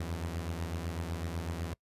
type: beating tone pair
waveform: sawtooth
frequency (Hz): 82.41 / 90.41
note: E2 / F#2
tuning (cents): 0 / -40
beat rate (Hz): 8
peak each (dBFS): -32 / -36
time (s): 0-1.74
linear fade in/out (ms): 5
effects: noise-tail reverb RT60 0.1 s tail -24 dB re dry + resampled to 32000 Hz